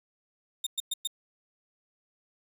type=tone bursts; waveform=sawtooth; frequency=3659 Hz; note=A#7; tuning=33 cents flat; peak=-25 dBFS; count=4; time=0.64-1.074 s; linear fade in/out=5 ms; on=26 ms; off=110 ms; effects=none